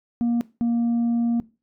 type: tone pair in turn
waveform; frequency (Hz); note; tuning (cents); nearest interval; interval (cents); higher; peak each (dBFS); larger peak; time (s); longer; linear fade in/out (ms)
sine; 236.3 / 234.8; A#3 / A#3; +24 / +13; unison; 11; first; -16; neither; 0.21-0.41 / 0.61-1.4; second; 0
effects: noise-tail reverb RT60 0.3 s tail -21 dB re dry + tanh soft clip ceiling -18 dBFS